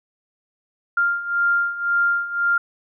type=beating tone pair; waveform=sine; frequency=1396 / 1397.9 Hz; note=F6 / F6; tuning=-1 / +1 cents; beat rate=1.9 Hz; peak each=-23 / -19 dBFS; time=0.97-2.58 s; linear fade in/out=5 ms; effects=none